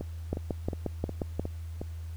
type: two click trains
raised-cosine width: 2 ms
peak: -16 / -21 dBFS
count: 7 / 6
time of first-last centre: 0.33-1.396 / 0.01-1.815 s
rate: 5.63 / 2.77 Hz
effects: added 82 Hz sine -36 dBFS peak until 2.16 s + pink hiss -58 dBFS RMS until 2.16 s

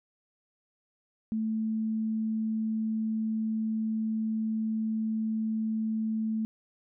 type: tone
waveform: sine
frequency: 220 Hz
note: A3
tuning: in tune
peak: -27 dBFS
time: 1.32-6.45 s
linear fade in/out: 0 ms
effects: none

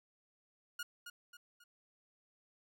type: tone with echo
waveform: sawtooth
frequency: 1433 Hz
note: F6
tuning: 44 cents sharp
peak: -36 dBFS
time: 0.79-0.83 s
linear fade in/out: 5 ms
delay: 270 ms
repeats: 3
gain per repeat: -7 dB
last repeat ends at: 1.64 s
effects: none

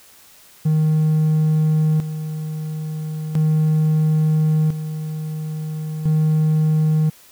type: tone with tremolo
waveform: triangle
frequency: 155.5 Hz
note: D#3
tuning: 1 cent flat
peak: -11 dBFS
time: 0.65-7.1 s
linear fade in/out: 10 ms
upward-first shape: square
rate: 0.37 Hz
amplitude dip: 70%
effects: tanh soft clip ceiling -7 dBFS + white hiss -48 dBFS RMS until 7.31 s

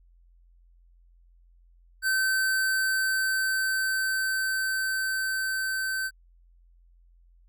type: tone with level ramp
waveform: square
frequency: 1540 Hz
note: G6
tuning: 31 cents flat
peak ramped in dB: -23 to -28 dBFS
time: 2.02-6.11 s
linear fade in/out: 50 ms
effects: added 43 Hz sine -55 dBFS peak until 7.48 s

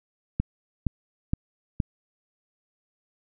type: click train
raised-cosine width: 5 ms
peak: -11 dBFS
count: 4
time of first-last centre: 0.4-1.802 s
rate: 2.14 Hz
effects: none

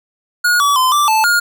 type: tone with pitch steps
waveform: square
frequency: 1443 / 1143 / 1027 / 1173 / 876 / 1424 Hz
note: F#6 / D6 / C6 / D6 / A5 / F6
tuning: -44 / -47 / -33 / -2 / -8 / +33 cents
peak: -11 dBFS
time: 0.44-1.4 s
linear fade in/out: 10 ms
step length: 160 ms
effects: none

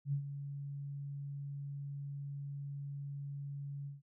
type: tone with ADSR envelope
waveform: sine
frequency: 141.2 Hz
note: C#3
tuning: 32 cents sharp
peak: -30 dBFS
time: 0.05-4.02 s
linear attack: 78 ms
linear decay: 89 ms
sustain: -10 dB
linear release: 160 ms
effects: none

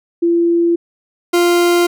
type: tone pair in turn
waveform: sine / 40% pulse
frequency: 340.4 / 348.4 Hz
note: F4 / F4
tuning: -44 / -4 cents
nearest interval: unison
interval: 40 cents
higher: second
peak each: -10 / -9 dBFS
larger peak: second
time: 0.22-0.76 / 1.33-1.87 s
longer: neither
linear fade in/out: 10 ms
effects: none

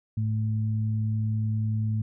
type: tone pair together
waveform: sine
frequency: 108.05 / 218.3 Hz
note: A2 / A3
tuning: -31 / -13 cents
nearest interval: octave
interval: 1218 cents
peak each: -24 / -33 dBFS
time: 0.17-2.02 s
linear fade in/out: 5 ms
effects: none

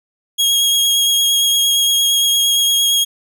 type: tone with vibrato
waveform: sawtooth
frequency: 3283 Hz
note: G#7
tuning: 21 cents flat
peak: -9 dBFS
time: 0.38-3.05 s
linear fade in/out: 20 ms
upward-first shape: sine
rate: 8.7 Hz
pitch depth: 14 cents each way
effects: none

